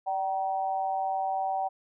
sine tone with amplitude modulation, 767 Hz, G5, 38 cents flat, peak -23 dBFS, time 0.06-1.69 s, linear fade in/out 20 ms, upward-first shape sine, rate 177 Hz, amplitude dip 75%, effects none

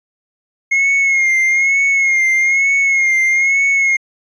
triangle tone with vibrato, 2153 Hz, C7, 49 cents sharp, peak -9 dBFS, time 0.71-3.97 s, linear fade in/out 10 ms, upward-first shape sine, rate 1.1 Hz, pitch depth 48 cents each way, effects resampled to 22050 Hz

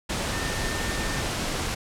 sine tone in noise, 1805 Hz, A6, 44 cents sharp, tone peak -35 dBFS, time 0.32-1.22 s, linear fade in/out 10 ms, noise pink, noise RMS -28 dBFS, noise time 0.09-1.75 s, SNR -10 dB, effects low-pass 9000 Hz 12 dB/octave

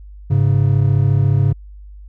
triangle tone pair together, 102.48 / 136.8 Hz, G#2 / C#3, -23 / -23 cents, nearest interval perfect fourth, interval 500 cents, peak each -12 dBFS, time 0.3-1.53 s, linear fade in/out 10 ms, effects added 50 Hz sine -34 dBFS peak until 2.08 s

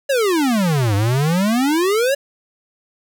square exponential two-way sweep, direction down then up, 575 to 97.6 to 575 Hz, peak -15 dBFS, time 0.09-2.15 s, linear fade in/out 10 ms, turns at 0.95 s, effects 8-bit

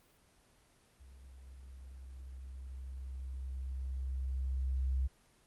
sine tone with level ramp, 65.41 Hz, C2, in tune, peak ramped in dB -52 to -29 dBFS, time 0.99-5.08 s, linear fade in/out 20 ms, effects pink hiss -67 dBFS RMS until 5.46 s + Opus 24 kbps

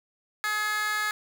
15% pulse tone with high-pass filter, 423.8 Hz, G#4, 35 cents sharp, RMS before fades -28 dBFS, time 0.44-1.11 s, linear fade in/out 0 ms, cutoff 1600 Hz, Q 2.2, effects none

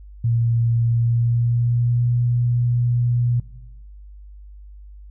sine tone with pitch glide, 116.54 to 120.72 Hz, A#2 to B2, 0 to -39 cents, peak -16 dBFS, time 0.24-3.4 s, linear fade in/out 5 ms, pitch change +61 cents, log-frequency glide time 0.87-2.09 s, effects noise-tail reverb RT60 1.0 s tail -17 dB re dry + added 50 Hz sine -38 dBFS peak until 5.1 s

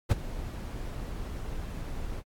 brown noise with ADSR envelope, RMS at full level -19 dBFS, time 0.09-2.23 s, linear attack 26 ms, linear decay 20 ms, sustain -17 dB, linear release 46 ms, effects AAC 64 kbps

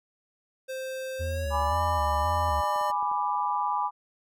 square tone with pitch glide, 523.3 to 601.1 Hz, C5 to D5, 0 to +40 cents, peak -33 dBFS, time 0.68-2.92 s, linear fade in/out 20 ms, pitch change +240 cents, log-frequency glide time 1.18-1.82 s
triangle tone with vibrato, 77.9 Hz, D#2, 3 cents sharp, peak -27 dBFS, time 1.19-2.62 s, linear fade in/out 20 ms, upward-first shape square, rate 1.9 Hz, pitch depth 110 cents each way
sine chord, G# diminished, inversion none, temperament equal with one note detuned, 830.6 / 987.8 / 1178.7 Hz, G#5 / B5 / D6, 0 / 0 / +6 cents, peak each -29 / -28 / -31 dBFS, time 1.5-3.91 s, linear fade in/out 50 ms
clicks, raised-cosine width 1 ms, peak -34 dBFS, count 10, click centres 1.617 / 1.679 / 1.731 / 2.485 / 2.636 / 2.761 / 2.813 / 2.901 / 3.027 / 3.115 s
effects none

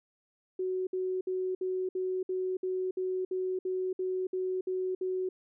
sine tone bursts, 371.5 Hz, F#4, 7 cents sharp, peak -29 dBFS, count 14, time 0.59-5.29 s, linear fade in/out 5 ms, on 280 ms, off 60 ms, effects none

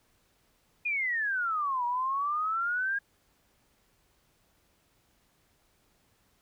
sine exponential two-way sweep, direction down then up, 2481 to 952 to 1639 Hz, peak -27 dBFS, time 0.85-2.99 s, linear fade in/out 10 ms, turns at 1.85 s, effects pink hiss -69 dBFS RMS until 6.41 s

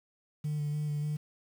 sine tone with vibrato, 148.9 Hz, D3, 24 cents sharp, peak -28 dBFS, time 0.44-1.17 s, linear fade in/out 10 ms, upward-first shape square, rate 3.4 Hz, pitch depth 16 cents each way, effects tanh soft clip ceiling -28 dBFS + 9-bit

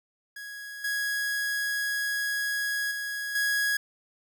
45% pulse tone with level steps, 1661.2 Hz, G#6, in tune, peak -38 / -27 / -31 / -24 dBFS, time 0.36-3.77 s, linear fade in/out 5 ms, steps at 0.84 / 2.91 / 3.35 s, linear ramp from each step 5 ms, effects none

